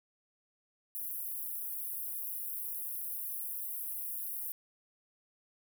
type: high-pass noise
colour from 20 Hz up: pink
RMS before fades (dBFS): -39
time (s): 0.95-4.52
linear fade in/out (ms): 0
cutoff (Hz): 11000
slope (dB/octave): 48
effects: none